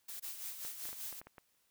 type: noise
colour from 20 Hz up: blue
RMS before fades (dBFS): -45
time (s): 0.08-0.2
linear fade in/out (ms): 10
type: noise with tremolo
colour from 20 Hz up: blue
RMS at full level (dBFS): -42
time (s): 0.22-1.21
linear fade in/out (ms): 20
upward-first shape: sine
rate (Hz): 5.1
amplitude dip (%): 55
type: clicks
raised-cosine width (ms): 0.5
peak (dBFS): -36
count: 8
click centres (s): 0.65 / 0.854 / 0.891 / 0.93 / 1.127 / 1.215 / 1.27 / 1.382
effects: white hiss -75 dBFS RMS until 1.7 s